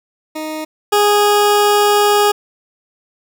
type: tone pair in turn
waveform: 20% pulse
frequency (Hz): 311.1 / 413.4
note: D#4 / G#4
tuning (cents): 0 / -8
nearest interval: perfect fourth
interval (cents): 492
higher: second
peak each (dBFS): -17 / -5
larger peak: second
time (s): 0.35-0.65 / 0.92-2.32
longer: second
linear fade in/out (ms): 10
effects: none